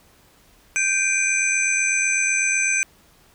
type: tone cluster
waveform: sine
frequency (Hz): 1566 / 2340 / 2428 / 6130 / 7930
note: G6 / D7 / D#7 / G8 / B8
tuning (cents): -2 / -7 / -43 / -40 / +6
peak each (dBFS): -27 / -23 / -23 / -24 / -28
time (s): 0.76-2.83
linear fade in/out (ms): 0
effects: pink hiss -55 dBFS RMS until 3.34 s